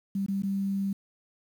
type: tone with dropouts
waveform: sine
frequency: 196.3 Hz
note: G3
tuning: 3 cents sharp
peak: -26 dBFS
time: 0.15-0.93 s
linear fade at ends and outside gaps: 5 ms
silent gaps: 0.263-0.283 / 0.422-0.433 s
effects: 9-bit